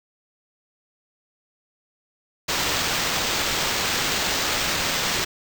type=noise with sample-and-hold; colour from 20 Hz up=white; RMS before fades=-24 dBFS; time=2.48-5.25 s; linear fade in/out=10 ms; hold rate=11025 Hz; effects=none